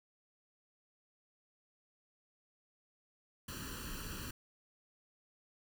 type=noise with comb filter; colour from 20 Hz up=pink; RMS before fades=-44 dBFS; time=3.48-4.31 s; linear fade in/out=5 ms; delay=0.69 ms; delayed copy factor=+0.9; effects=none